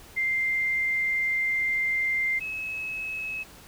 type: tone pair in turn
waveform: sine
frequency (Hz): 2094 / 2577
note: C7 / E7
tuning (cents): +1 / -40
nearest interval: major third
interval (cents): 359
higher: second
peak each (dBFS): -23 / -30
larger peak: first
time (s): 0.16-2.4 / 2.4-3.44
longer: first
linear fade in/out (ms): 20
effects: pink hiss -49 dBFS RMS until 3.67 s